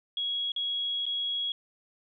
sine tone with dropouts, 3322 Hz, G#7, in tune, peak -28 dBFS, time 0.17-1.52 s, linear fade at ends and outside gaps 2 ms, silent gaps 0.519-0.562 / 1.056-1.064 s, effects none

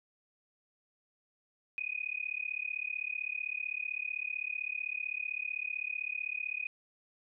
sine tone with amplitude modulation, 2486 Hz, D#7, 2 cents flat, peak -30 dBFS, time 1.78-6.67 s, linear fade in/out 0 ms, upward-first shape sine, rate 35.7 Hz, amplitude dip 100%, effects none

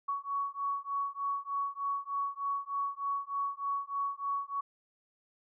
sine beating tone pair, 1118 / 1121.3 Hz, C#6 / C#6, +14 / +20 cents, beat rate 3.3 Hz, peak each -35 / -35 dBFS, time 0.08-4.61 s, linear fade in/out 10 ms, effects none

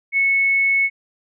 sine tone, 2202 Hz, C#7, 12 cents flat, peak -14 dBFS, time 0.12-0.9 s, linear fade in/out 50 ms, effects none

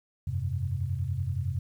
sine chord, F suspended second, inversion none, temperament equal, 87.31 / 98 / 130.81 Hz, F2 / G2 / C3, 0 / 0 / 0 cents, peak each -32 dBFS, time 0.27-1.59 s, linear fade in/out 5 ms, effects 10-bit

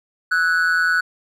triangle tone with amplitude modulation, 1480 Hz, F#6, in tune, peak -10 dBFS, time 0.31-1.01 s, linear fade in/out 10 ms, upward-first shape sine, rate 170 Hz, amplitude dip 75%, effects none

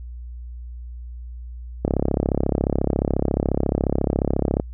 click train, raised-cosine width 2 ms, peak -6 dBFS, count 95, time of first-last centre 1.85-4.599 s, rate 34.2 Hz, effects added 60 Hz sine -32 dBFS peak until 4.73 s

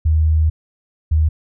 sine tone pair in turn, 78.5 / 78 Hz, D#2 / D#2, +16 / +5 cents, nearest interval unison, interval 11 cents, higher first, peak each -11 / -11 dBFS, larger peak neither, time 0.05-0.5 / 1.11-1.29 s, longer first, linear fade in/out 10 ms, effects none

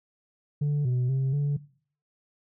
sine tone with pitch steps, 146.1 / 125 / 133.5 / 143.9 Hz, D3 / B2 / C3 / D3, -9 / +21 / +35 / -35 cents, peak -20 dBFS, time 0.61-1.57 s, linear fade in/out 10 ms, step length 240 ms, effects noise-tail reverb RT60 0.5 s tail -20 dB re dry + tanh soft clip ceiling -22 dBFS

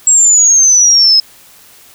sine exponential sweep, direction down, 7680 to 5110 Hz, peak -4 dBFS, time 0.07-1.2 s, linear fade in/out 2 ms, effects white hiss -41 dBFS RMS until 1.94 s

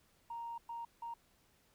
sine tone bursts at uneven times, 932.3 Hz, A#5, in tune, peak -40 dBFS, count 3, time 0.3-0.58 / 0.69-0.85 / 1.02-1.14 s, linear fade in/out 5 ms, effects tanh soft clip ceiling -36 dBFS + pink hiss -71 dBFS RMS until 1.74 s

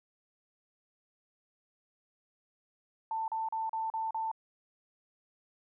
sine tone bursts, 890 Hz, A5, 20 cents sharp, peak -31 dBFS, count 6, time 3.11-4.315 s, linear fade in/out 2 ms, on 170 ms, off 37 ms, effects none

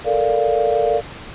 sine chord, Bb major seventh, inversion third, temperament equal, 440 / 466.2 / 587.3 / 698.5 Hz, A4 / Bb4 / D5 / F5, 0 / 0 / 0 / 0 cents, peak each -20 dBFS, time 0.04-1.02 s, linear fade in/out 50 ms, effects pink hiss -35 dBFS RMS until 1.34 s + resampled to 8000 Hz

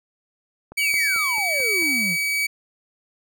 click train, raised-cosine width 1 ms, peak -25 dBFS, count 6, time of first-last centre 0.72-1.824 s, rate 4.53 Hz
40% pulse tone with tremolo, 2277 Hz, C#7, 46 cents sharp, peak -18 dBFS, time 0.77-2.47 s, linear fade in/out 10 ms, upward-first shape sine, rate 1.2 Hz, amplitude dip 25%
triangle exponential sweep, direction down, 3136 to 157 Hz, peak -25 dBFS, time 0.78-2.17 s, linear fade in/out 50 ms
effects none

